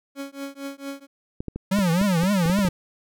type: tone with tremolo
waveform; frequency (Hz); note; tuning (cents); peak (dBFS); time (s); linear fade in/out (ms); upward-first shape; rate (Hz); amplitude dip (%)
30% pulse; 277.2; C#4; 0; -26; 0.15-1.07; 50; triangle; 4.4; 100
type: clicks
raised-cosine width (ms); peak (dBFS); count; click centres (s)
3; -17; 11; 1.405 / 1.483 / 1.56 / 1.788 / 2.014 / 2.235 / 2.459 / 2.498 / 2.589 / 2.65 / 2.686
type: tone with vibrato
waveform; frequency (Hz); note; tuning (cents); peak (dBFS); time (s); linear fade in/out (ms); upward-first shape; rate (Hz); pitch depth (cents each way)
square; 183.8; F#3; -11; -19; 1.71-2.69; 10; triangle; 3.7; 240
effects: none